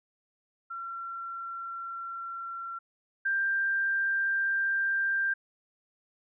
sine tone pair in turn, 1362 / 1583.8 Hz, F6 / G6, -44 / +17 cents, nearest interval minor third, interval 261 cents, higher second, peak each -35 / -25 dBFS, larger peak second, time 0.7-2.79 / 3.25-5.34 s, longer neither, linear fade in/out 10 ms, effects none

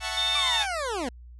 10% pulse chord, F# minor seventh, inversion third, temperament equal with one note detuned, 659.3 / 740 / 880 / 1103.6 Hz, E5 / F#5 / A5 / C#6, 0 / 0 / 0 / -8 cents, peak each -28 / -25 / -25 / -27 dBFS, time 0-0.67 s, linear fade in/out 50 ms
sine tone, 3615 Hz, A7, 46 cents sharp, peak -24 dBFS, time 0.17-0.63 s, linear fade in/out 5 ms
20% pulse linear sweep, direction down, 1188 to 224.8 Hz, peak -23 dBFS, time 0.35-1.09 s, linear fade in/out 5 ms
effects added 60 Hz sine -43 dBFS peak until 1.39 s + resampled to 24000 Hz

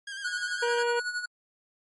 sawtooth tone with vibrato, 1600 Hz, G6, 35 cents sharp, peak -32 dBFS, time 0.07-0.83 s, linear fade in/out 5 ms, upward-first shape square, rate 9.8 Hz, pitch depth 35 cents each way
square tone with tremolo, 1463 Hz, F#6, 20 cents flat, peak -28 dBFS, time 0.24-1.26 s, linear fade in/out 10 ms, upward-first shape sine, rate 11 Hz, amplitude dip 65%
harmonic tone, 475.4 Hz, A#4, 34 cents sharp, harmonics 1 / 2 / 4 / 5 / 6 / 7, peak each -26 / -31 / -43 / -42 / -42 / -48 dBFS, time 0.62-1 s, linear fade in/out 10 ms
effects low-pass 9000 Hz 12 dB/octave + MP3 48 kbps

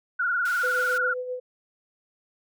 sine tone with vibrato, 1437 Hz, F6, 49 cents sharp, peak -22 dBFS, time 0.19-1.14 s, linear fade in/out 10 ms, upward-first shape sine, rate 20 Hz, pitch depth 77 cents each way
pink high-pass noise, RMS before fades -41 dBFS, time 0.45-0.98 s, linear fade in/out 5 ms, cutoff 1300 Hz, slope 24 dB/octave
sine tone with tremolo, 502 Hz, B4, 28 cents sharp, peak -27 dBFS, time 0.63-1.4 s, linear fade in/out 10 ms, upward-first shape sine, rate 7.6 Hz, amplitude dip 50%
effects none

